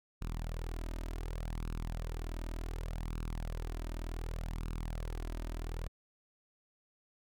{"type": "tone with flanger", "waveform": "sawtooth", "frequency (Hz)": 40.58, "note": "E1", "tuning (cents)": -26, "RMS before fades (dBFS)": -39, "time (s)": [0.21, 5.88], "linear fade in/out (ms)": 10, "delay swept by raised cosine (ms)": [0.75, 3.25], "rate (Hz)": 0.67, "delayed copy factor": 0.55, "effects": []}